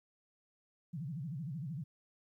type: tone with vibrato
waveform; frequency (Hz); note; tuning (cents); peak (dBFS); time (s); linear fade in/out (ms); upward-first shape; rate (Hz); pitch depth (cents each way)
sine; 150.3; D3; +40; -38; 0.93-1.84; 10; sine; 13; 280
effects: 13-bit